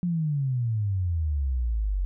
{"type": "exponential sweep", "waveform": "sine", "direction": "down", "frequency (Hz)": [180.1, 45.12], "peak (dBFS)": -23, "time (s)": [0.03, 2.05], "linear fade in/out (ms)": 0, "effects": []}